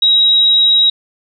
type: tone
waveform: sine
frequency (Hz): 3828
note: A#7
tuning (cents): +45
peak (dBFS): -7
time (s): 0.02-0.9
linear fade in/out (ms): 5
effects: none